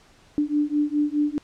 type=beating tone pair; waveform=sine; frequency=293.2 / 298 Hz; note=D4 / D4; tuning=-3 / +25 cents; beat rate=4.8 Hz; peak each=-23 dBFS; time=0.38-1.38 s; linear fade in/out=0 ms; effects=pink hiss -55 dBFS RMS until 1.43 s + low-pass 7000 Hz 12 dB/octave